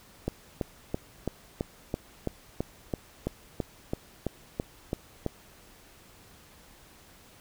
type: click train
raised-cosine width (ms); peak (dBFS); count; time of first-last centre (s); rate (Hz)
2; -15; 16; 0.28-5.263; 3.01
effects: pink hiss -55 dBFS RMS until 7.4 s